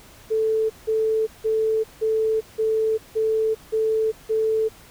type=tone bursts; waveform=sine; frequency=440 Hz; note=A4; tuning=in tune; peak=-18 dBFS; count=8; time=0.3-4.69 s; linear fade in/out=20 ms; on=400 ms; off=170 ms; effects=pink hiss -48 dBFS RMS until 4.9 s